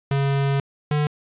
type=tone pair in turn; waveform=square; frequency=138.59 / 148.92 Hz; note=C#3 / D3; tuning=0 / +24 cents; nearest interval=minor second; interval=124 cents; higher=second; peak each=-19 dBFS; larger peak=neither; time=0.11-0.6 / 0.91-1.07 s; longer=first; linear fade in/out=2 ms; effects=resampled to 8000 Hz + 8-bit